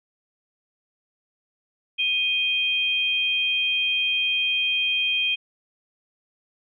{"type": "tone pair together", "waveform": "sine", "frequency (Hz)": [2489, 3190], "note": ["D#7", "G7"], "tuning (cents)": [0, 30], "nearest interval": "major third", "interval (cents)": 430, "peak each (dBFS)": -23, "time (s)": [1.98, 5.36], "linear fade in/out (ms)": 20, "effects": []}